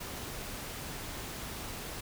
pink noise, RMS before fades -41 dBFS, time 0-2.01 s, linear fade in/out 10 ms, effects none

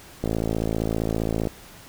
click train, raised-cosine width 2 ms, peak -11 dBFS, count 69, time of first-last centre 0.24-1.472 s, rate 55.2 Hz, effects pink hiss -46 dBFS RMS until 1.88 s

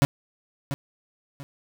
35% pulse tone with echo, 140 Hz, C#3, 18 cents sharp, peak -13 dBFS, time 0.02-0.05 s, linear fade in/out 0 ms, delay 690 ms, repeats 2, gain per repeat -11 dB, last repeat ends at 1.43 s, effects none

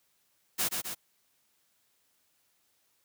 white noise with echo, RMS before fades -29 dBFS, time 0.58-0.69 s, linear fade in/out 20 ms, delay 130 ms, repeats 2, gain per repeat -4 dB, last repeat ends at 0.95 s, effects white hiss -72 dBFS RMS until 3.04 s + high-pass 60 Hz 12 dB/octave

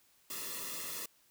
white noise with comb filter, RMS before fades -41 dBFS, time 0.3-1.06 s, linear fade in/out 5 ms, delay 1.3 ms, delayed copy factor -0.95, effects white hiss -68 dBFS RMS until 1.3 s

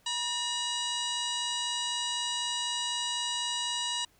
harmonic tone with a mistuned harmonic, 964 Hz, B5, 42 cents flat, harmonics 1 / 2 / 3 / 4 / 5 / 6 / 7 / 8 / 9, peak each -38 / -42 / -34 / -35 / -43 / -43 / -46 / -41 / -44 dBFS, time 0.06-4.05 s, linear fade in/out 5 ms, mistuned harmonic 2, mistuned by -100 cents, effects pink hiss -65 dBFS RMS until 4.19 s

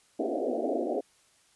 pink band-pass noise, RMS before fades -30 dBFS, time 0.19-1.01 s, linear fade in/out 10 ms, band 240 to 730 Hz, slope 96 dB/octave, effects white hiss -64 dBFS RMS until 1.55 s + resampled to 24000 Hz

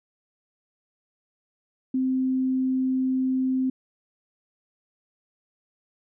sine tone, 260 Hz, C4, 11 cents flat, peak -21 dBFS, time 1.94-3.7 s, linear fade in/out 5 ms, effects none

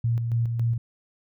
sine tone with tremolo, 116.6 Hz, A#2, 1 cent sharp, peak -20 dBFS, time 0.04-0.78 s, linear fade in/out 5 ms, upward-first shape square, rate 3.6 Hz, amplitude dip 40%, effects none

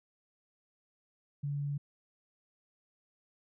sine tone, 143.2 Hz, D3, 43 cents flat, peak -32 dBFS, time 1.43-1.78 s, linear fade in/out 10 ms, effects none

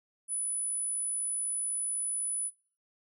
sine tone, 9956 Hz, D#9, in tune, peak -28 dBFS, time 0.28-2.51 s, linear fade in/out 50 ms, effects noise-tail reverb RT60 0.5 s tail -25 dB re dry + tanh soft clip ceiling -28 dBFS

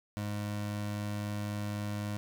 25% pulse tone, 103.83 Hz, G#2, in tune, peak -30 dBFS, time 0.17-2.17 s, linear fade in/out 0 ms, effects none

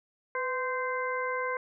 harmonic tone with a mistuned harmonic, 518 Hz, C5, 17 cents flat, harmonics 1 / 2 / 3 / 4, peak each -33 / -33 / -36 / -37 dBFS, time 0.35-1.57 s, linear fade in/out 2 ms, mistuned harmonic 1, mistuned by -54 cents, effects none

